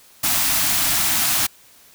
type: band-stop noise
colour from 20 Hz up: white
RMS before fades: -19 dBFS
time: 0.23-1.47 s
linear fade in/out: 10 ms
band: 340 to 610 Hz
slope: 96 dB/octave
effects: white hiss -50 dBFS RMS until 1.94 s